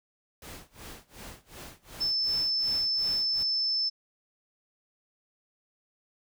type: noise with tremolo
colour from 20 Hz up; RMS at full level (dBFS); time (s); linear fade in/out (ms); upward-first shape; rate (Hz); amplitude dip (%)
pink; -43; 0.42-3.43; 2; sine; 2.7; 95
type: tone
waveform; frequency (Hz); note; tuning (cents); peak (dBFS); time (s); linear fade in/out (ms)
sine; 5274; E8; 0; -25; 2-3.9; 20
effects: none